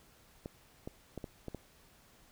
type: clicks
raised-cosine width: 2 ms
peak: -27 dBFS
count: 6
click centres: 0.459 / 0.875 / 1.177 / 1.242 / 1.483 / 1.547 s
effects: pink hiss -63 dBFS RMS until 2.31 s